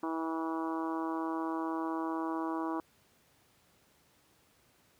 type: harmonic tone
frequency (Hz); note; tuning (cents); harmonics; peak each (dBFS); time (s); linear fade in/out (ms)
162.2; E3; -28; 2 / 3 / 4 / 5 / 6 / 7 / 8 / 9; -34 / -46 / -44 / -43 / -40 / -42 / -51 / -51; 0.03-2.8; 2
effects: pink hiss -67 dBFS RMS until 4.99 s + high-pass 80 Hz 12 dB/octave